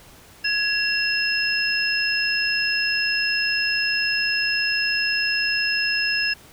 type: tone cluster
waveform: sine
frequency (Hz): 1674 / 2730 / 5160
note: G#6 / F7 / E8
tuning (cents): +13 / -40 / -38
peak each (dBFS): -24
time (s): 0.44-6.34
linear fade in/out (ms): 10
effects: pink hiss -48 dBFS RMS until 6.52 s